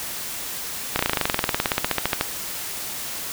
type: slowing click train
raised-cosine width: 0.3 ms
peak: -3 dBFS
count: 25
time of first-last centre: 0.96-2.211 s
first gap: 32 ms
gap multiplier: 1.04
effects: white hiss -31 dBFS RMS until 3.32 s